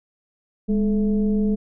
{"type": "tone with frequency modulation", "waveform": "sine", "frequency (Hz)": 205.5, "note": "G#3", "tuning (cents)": -18, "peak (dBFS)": -17, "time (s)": [0.68, 1.56], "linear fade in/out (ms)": 20, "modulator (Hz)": 229, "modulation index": 0.66, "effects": []}